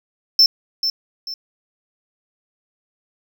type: tone with echo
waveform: triangle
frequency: 5330 Hz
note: E8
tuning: 18 cents sharp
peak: -7 dBFS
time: 0.39-0.46 s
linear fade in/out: 2 ms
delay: 440 ms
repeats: 2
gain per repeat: -9 dB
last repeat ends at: 1.34 s
effects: none